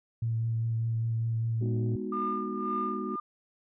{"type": "tone with vibrato", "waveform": "sine", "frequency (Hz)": 114.1, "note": "A#2", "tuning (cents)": -37, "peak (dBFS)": -26, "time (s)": [0.22, 1.96], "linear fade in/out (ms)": 5, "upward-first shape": "triangle", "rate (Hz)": 5, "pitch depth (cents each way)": 18}
{"type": "chord", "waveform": "sine", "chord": "G# minor seventh", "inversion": "none", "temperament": "equal", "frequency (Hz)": [207.7, 246.9, 311.1, 370], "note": ["G#3", "B3", "D#4", "F#4"], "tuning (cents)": [0, 0, 0, 0], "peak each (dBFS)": [-36, -37, -40, -36], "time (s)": [1.61, 3.16], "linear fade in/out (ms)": 5}
{"type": "tone with tremolo", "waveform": "sine", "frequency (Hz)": 1206, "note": "D6", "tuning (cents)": 46, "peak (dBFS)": -28, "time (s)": [2.12, 3.2], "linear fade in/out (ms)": 5, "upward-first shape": "sine", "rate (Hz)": 1.9, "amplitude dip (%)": 70}
{"effects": ["tanh soft clip ceiling -19 dBFS"]}